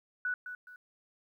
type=tone with echo; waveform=sine; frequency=1480 Hz; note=F#6; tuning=in tune; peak=-30 dBFS; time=0.25-0.34 s; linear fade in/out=2 ms; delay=210 ms; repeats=2; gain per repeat=-9 dB; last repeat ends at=0.76 s; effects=12-bit